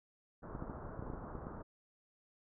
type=low-pass noise; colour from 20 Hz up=pink; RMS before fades=-47 dBFS; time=0.42-1.63 s; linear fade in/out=20 ms; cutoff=1400 Hz; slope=48 dB/octave
type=clicks; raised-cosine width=3 ms; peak=-31 dBFS; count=9; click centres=0.551 / 0.624 / 0.698 / 0.993 / 1.025 / 1.101 / 1.136 / 1.353 / 1.469 s
effects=none